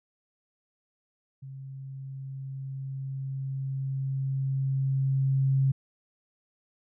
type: tone with level ramp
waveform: sine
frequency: 134.8 Hz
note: C#3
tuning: 48 cents flat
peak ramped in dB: -39 to -20 dBFS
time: 1.42-5.72 s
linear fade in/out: 10 ms
effects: none